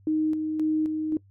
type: tone with tremolo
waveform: sine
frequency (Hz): 311.1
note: D#4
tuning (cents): 0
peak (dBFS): -21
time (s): 0.07-1.17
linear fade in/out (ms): 2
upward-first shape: square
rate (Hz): 1.9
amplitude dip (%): 40
effects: noise-tail reverb RT60 0.1 s tail -21 dB re dry + added 98 Hz sine -53 dBFS peak until 1.3 s